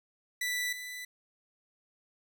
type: tone pair in turn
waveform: sawtooth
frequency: 1975.5 / 1989.2 Hz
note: B6 / B6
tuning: 0 / +12 cents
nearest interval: unison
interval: 12 cents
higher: second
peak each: -27 / -36 dBFS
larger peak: first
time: 0.41-0.73 / 0.73-1.05 s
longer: neither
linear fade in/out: 5 ms
effects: none